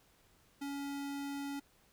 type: tone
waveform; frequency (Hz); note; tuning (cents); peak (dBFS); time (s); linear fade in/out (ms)
square; 281.1; C#4; +24; -39; 0.61-1.6; 10
effects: pink hiss -68 dBFS RMS until 1.92 s